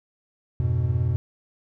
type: chord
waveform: triangle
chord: F diminished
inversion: none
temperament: equal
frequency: 87.31 / 103.83 / 123.47 Hz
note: F2 / Ab2 / Cb3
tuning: 0 / 0 / 0 cents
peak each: -23 / -26 / -21 dBFS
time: 0.6-1.16 s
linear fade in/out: 0 ms
effects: none